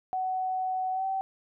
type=tone with pitch glide; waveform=sine; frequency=748 to 768.6 Hz; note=F#5 to G5; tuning=+19 to -34 cents; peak=-27 dBFS; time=0.13-1.21 s; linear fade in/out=0 ms; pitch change=+47 cents; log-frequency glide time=0.92-1.05 s; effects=none